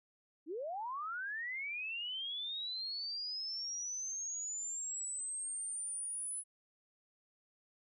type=linear sweep; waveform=sine; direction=up; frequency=282.3 to 10150 Hz; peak=-38 dBFS; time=0.46-6.44 s; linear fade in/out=50 ms; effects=none